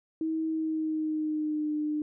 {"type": "tone with pitch glide", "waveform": "sine", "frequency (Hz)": [319.6, 301.7], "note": ["D#4", "D4"], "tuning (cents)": [47, 47], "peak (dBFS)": -27, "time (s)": [0.21, 2.02], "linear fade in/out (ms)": 2, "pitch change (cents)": -100, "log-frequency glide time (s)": [0.47, 1.72], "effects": []}